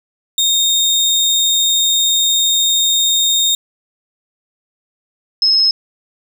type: tone pair in turn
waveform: 30% pulse / sine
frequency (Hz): 3687 / 5171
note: A#7 / E8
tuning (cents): -20 / -34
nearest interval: tritone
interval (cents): 586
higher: second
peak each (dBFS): -9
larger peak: neither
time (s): 0.38-3.55 / 5.42-5.71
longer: first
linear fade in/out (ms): 2
effects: none